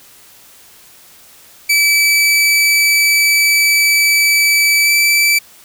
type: tone with pitch glide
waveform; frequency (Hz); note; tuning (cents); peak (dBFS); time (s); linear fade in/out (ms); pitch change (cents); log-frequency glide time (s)
sawtooth; 2305 to 2321; D7 to D7; -33 to -21; -6; 1.69-5.39; 10; +12; 4.84-4.89
effects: white hiss -43 dBFS RMS until 5.64 s